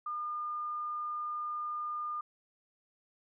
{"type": "tone", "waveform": "sine", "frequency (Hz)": 1211, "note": "D#6", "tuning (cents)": -47, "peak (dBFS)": -34, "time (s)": [0.06, 2.21], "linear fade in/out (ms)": 5, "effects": []}